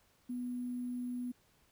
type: tone with sample-and-hold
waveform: sine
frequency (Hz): 246.7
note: B3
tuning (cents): -2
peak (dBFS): -36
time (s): 0.29-1.32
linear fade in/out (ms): 10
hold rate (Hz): 11025
effects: pink hiss -70 dBFS RMS until 1.71 s